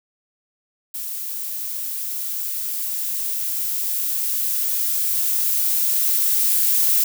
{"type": "noise with level ramp", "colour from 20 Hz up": "violet", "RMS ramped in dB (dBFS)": [-29, -17], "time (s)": [0.94, 7.04], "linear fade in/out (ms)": 5, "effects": []}